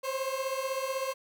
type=beating tone pair; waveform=30% pulse; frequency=523.3 / 539.3 Hz; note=C5 / C#5; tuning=0 / -48 cents; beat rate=16 Hz; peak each=-31 dBFS; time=0.03-1.14 s; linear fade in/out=20 ms; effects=11-bit